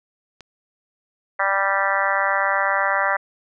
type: click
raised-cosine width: 0.2 ms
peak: -23 dBFS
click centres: 0.407 s
type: harmonic tone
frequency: 196 Hz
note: G3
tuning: in tune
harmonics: 3 / 4 / 5 / 6 / 7 / 8 / 9 / 10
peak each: -26 / -26 / -26 / -26 / -26 / -26 / -26 / -26 dBFS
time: 1.39-3.17 s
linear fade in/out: 10 ms
effects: none